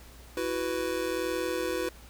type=chord; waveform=square; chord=E suspended second; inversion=none; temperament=just; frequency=329.6 / 370.8 / 494.4 Hz; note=E4 / F#4 / B4; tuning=0 / +4 / +2 cents; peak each=-35 / -34 / -33 dBFS; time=0.37-1.89 s; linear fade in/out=2 ms; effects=added 59 Hz sine -50 dBFS peak until 2.09 s + pink hiss -53 dBFS RMS until 2.09 s